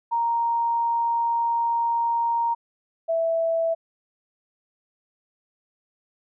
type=tone pair in turn; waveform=sine; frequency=932.3 / 659.2 Hz; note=A#5 / E5; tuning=0 / 0 cents; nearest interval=tritone; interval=600 cents; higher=first; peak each=-20 dBFS; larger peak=neither; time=0.11-2.55 / 3.08-3.75 s; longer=first; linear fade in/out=20 ms; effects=none